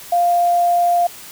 sine tone with quantisation, 698.5 Hz, F5, in tune, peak -12 dBFS, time 0.12-1.07 s, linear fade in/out 5 ms, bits 6, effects white hiss -37 dBFS RMS until 1.31 s

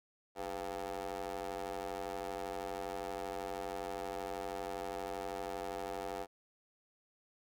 20% pulse ring-modulated tone, 92.6 Hz, F#2, 2 cents sharp, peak -31 dBFS, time 0.35-6.27 s, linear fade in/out 50 ms, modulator 595 Hz, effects none

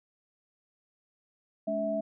sine tone cluster, 212.2 / 284.4 / 652 Hz, G#3 / C#4 / E5, +38 / +45 / -19 cents, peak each -35 / -37 / -29 dBFS, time 1.67-2.01 s, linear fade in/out 10 ms, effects none

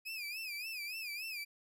30% pulse tone with vibrato, 2489 Hz, D#7, in tune, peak -37 dBFS, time 0.05-1.45 s, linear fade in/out 20 ms, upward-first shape sine, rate 3.5 Hz, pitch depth 130 cents each way, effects none

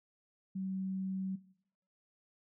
sine tone with vibrato, 190 Hz, F#3, 46 cents sharp, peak -35 dBFS, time 0.55-1.36 s, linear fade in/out 10 ms, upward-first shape triangle, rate 20 Hz, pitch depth 8 cents each way, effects noise-tail reverb RT60 0.7 s tail -18 dB re dry

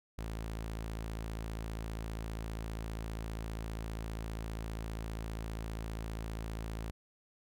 sawtooth tone, 55 Hz, A1, in tune, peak -34 dBFS, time 0.18-6.91 s, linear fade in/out 5 ms, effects none

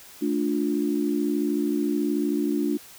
sine chord, D minor, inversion second, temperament just, 220.2 / 293.7 / 352.4 Hz, A3 / D4 / F4, +2 / 0 / +16 cents, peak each -28 / -24 / -28 dBFS, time 0.21-2.78 s, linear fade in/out 20 ms, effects white hiss -47 dBFS RMS until 2.98 s

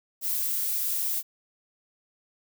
violet noise, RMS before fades -28 dBFS, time 0.21-1.23 s, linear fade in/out 50 ms, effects none

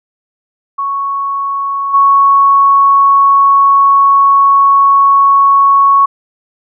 sine tone with level steps, 1108.7 Hz, C#6, in tune, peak -13 / -4 dBFS, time 0.78-6.06 s, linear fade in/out 10 ms, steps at 1.93 s, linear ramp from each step 20 ms, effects none

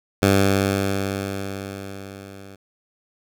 10% pulse tone with level ramp, 98 Hz, G2, in tune, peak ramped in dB -5 to -32 dBFS, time 0.22-2.56 s, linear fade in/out 10 ms, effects none

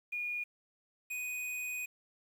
sine / square tone pair in turn, 2439 / 2490 Hz, D#7 / D#7, -35 / +1 cents, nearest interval unison, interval 36 cents, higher second, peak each -34 / -37 dBFS, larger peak first, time 0.12-0.44 / 1.1-1.86 s, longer second, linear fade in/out 10 ms, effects 10-bit

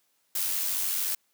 blue noise with amplitude modulation, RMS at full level -27 dBFS, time 0.35-1.15 s, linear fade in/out 5 ms, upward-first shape sine, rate 93.5 Hz, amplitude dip 40%, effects white hiss -71 dBFS RMS until 1.33 s + high-pass 150 Hz 12 dB/octave

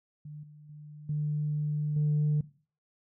sine tone with level steps, 149.6 Hz, D3, 32 cents sharp, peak -40 / -49 / -44 / -27 / -22 dBFS, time 0.25-2.41 s, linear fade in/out 5 ms, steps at 0.43 / 0.69 / 1.09 / 1.96 s, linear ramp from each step 5 ms, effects noise-tail reverb RT60 0.4 s tail -18 dB re dry + tanh soft clip ceiling -21 dBFS

